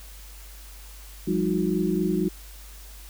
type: tone cluster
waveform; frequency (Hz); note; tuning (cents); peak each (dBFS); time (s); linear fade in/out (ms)
sine; 176.8 / 200.9 / 313.9 / 363.5; F3 / G3 / D#4 / F#4; +22 / +43 / +15 / -31; -27; 1.27-2.29; 10
effects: added 50 Hz sine -42 dBFS peak until 3.09 s + white hiss -48 dBFS RMS until 3.09 s